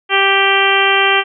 harmonic tone, 392 Hz, G4, in tune, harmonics 1 / 2 / 3 / 4 / 5 / 6 / 7 / 8, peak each -18 / -18 / -18 / -18 / -18 / -18 / -18 / -18 dBFS, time 0.09-1.24 s, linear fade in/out 50 ms, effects none

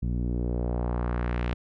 sawtooth tone with low-pass filter sweep, 60 Hz, B1, 49 cents flat, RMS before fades -28 dBFS, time 0.02-1.54 s, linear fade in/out 10 ms, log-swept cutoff 190 to 3000 Hz, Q 1.4, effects none

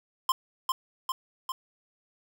square tone with echo, 1046.5 Hz, C6, in tune, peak -22 dBFS, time 0.29-0.32 s, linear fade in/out 2 ms, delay 400 ms, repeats 3, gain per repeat -3 dB, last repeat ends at 1.52 s, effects none

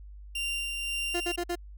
40% pulse tone with tremolo, 2779 Hz, F7, 9 cents flat, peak -28 dBFS, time 0.35-1.36 s, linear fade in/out 5 ms, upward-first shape sine, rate 1.9 Hz, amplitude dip 30%
30% pulse tone bursts, 349.2 Hz, F4, in tune, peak -26 dBFS, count 4, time 1.14-1.556 s, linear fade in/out 10 ms, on 65 ms, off 52 ms
effects added 50 Hz sine -43 dBFS peak until 1.77 s

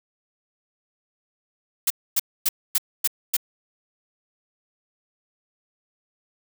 blue noise bursts, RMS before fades -20 dBFS, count 6, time 1.87-3.368 s, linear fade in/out 5 ms, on 33 ms, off 260 ms, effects none

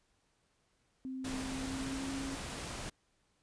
sine tone with pitch glide, 261.4 to 270.6 Hz, C4 to C#4, -1 to -42 cents, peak -38 dBFS, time 1.05-2.35 s, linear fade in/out 0 ms, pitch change +59 cents, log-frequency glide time 1.39-2.14 s
pink noise, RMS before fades -42 dBFS, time 1.24-2.9 s, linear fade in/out 10 ms
effects pink hiss -75 dBFS RMS until 3.42 s + resampled to 22050 Hz

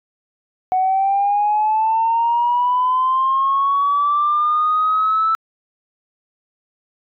sine linear sweep, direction up, 740 to 1321 Hz, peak -13 dBFS, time 0.72-5.35 s, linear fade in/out 0 ms, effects tanh soft clip ceiling -9 dBFS

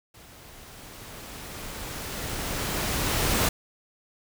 pink noise with level ramp, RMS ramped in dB -50 to -23 dBFS, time 0.14-3.49 s, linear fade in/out 5 ms, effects none

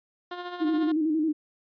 15% pulse tone with tremolo, 354.9 Hz, F4, 28 cents sharp, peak -26 dBFS, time 0.31-0.92 s, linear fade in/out 5 ms, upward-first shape sine, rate 14 Hz, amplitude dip 50%
sine tone with vibrato, 312.4 Hz, D#4, 7 cents sharp, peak -22 dBFS, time 0.6-1.33 s, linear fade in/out 20 ms, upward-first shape square, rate 11 Hz, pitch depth 56 cents each way
effects resampled to 11025 Hz

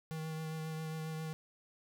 square tone with vibrato, 158.5 Hz, D#3, 32 cents sharp, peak -39 dBFS, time 0.11-1.33 s, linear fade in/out 0 ms, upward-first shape triangle, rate 7.4 Hz, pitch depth 19 cents each way, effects none

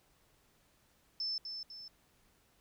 sine tone with echo, 5280 Hz, E8, 2 cents sharp, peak -34 dBFS, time 1.2-1.38 s, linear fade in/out 2 ms, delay 250 ms, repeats 2, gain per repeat -6 dB, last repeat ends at 1.88 s, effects pink hiss -70 dBFS RMS until 2.6 s

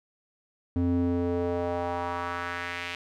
square tone with band-pass filter sweep, 87.31 Hz, F2, in tune, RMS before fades -29 dBFS, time 0.76-2.95 s, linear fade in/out 0 ms, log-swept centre 210 to 2600 Hz, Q 2, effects none

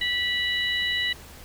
harmonic tone, 980 Hz, B5, 14 cents flat, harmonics 2 / 3 / 4, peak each -26 / -28 / -29 dBFS, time 0.01-1.13 s, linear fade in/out 5 ms, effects added 73 Hz sine -48 dBFS peak until 1.44 s + pink hiss -46 dBFS RMS until 1.44 s

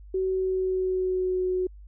sine tone with pitch glide, 376.9 to 367.9 Hz, F#4 to F#4, +32 to -10 cents, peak -23 dBFS, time 0.14-1.67 s, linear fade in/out 5 ms, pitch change -42 cents, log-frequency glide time 0.28-1.43 s, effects added 50 Hz sine -43 dBFS peak until 1.87 s

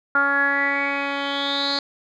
10% pulse tone with low-pass filter sweep, 280.4 Hz, C#4, 20 cents sharp, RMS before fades -22 dBFS, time 0.15-1.79 s, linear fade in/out 2 ms, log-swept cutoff 1400 to 4400 Hz, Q 9.3, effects none

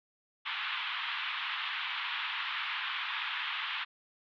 white band-pass noise, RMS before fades -36 dBFS, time 0.45-3.85 s, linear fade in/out 20 ms, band 930 to 3500 Hz, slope 48 dB/octave, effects none

